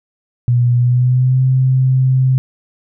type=tone with pitch glide; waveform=sine; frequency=121.6 to 130.33 Hz; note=B2 to C3; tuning=-26 to -6 cents; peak=-9 dBFS; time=0.48-2.38 s; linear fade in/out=0 ms; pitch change=+120 cents; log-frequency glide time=0.77-1.42 s; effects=none